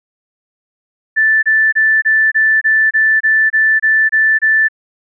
sine tone bursts, 1760 Hz, A6, in tune, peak -8 dBFS, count 12, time 1.16-4.686 s, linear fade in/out 20 ms, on 270 ms, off 26 ms, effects none

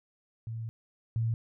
sine tone pair in turn, 113.4 / 113.91 Hz, A#2 / A#2, -47 / -40 cents, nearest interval unison, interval 7 cents, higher second, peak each -34 / -26 dBFS, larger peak second, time 0.47-0.69 / 1.16-1.34 s, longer first, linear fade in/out 0 ms, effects none

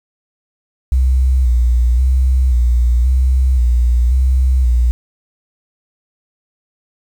sine tone with vibrato, 62.2 Hz, B1, 13 cents sharp, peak -9 dBFS, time 0.92-4.91 s, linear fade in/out 0 ms, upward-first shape square, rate 0.94 Hz, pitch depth 60 cents each way, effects 7-bit

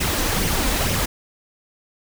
pink noise with flanger, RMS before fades -21 dBFS, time 0-1.06 s, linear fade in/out 10 ms, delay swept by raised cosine 0.33 to 3.93 ms, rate 2.2 Hz, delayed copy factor +0.5, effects none

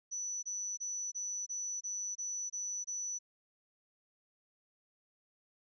sine tone bursts, 5950 Hz, F#8, 9 cents sharp, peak -36 dBFS, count 9, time 0.11-3.19 s, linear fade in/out 20 ms, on 320 ms, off 25 ms, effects none

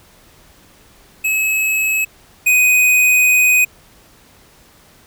square tone pair in turn, 2576 / 2497 Hz, E7 / D#7, -41 / +6 cents, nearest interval minor second, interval 53 cents, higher first, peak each -15 / -10 dBFS, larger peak second, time 1.24-2.05 / 2.46-3.65 s, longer second, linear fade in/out 10 ms, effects pink hiss -48 dBFS RMS until 5.06 s

